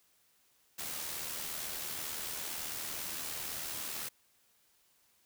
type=noise with amplitude modulation; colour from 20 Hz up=white; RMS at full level=-38 dBFS; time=0.78-4.09 s; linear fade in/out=10 ms; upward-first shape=sine; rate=77.9 Hz; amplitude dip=40%; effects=white hiss -70 dBFS RMS until 5.25 s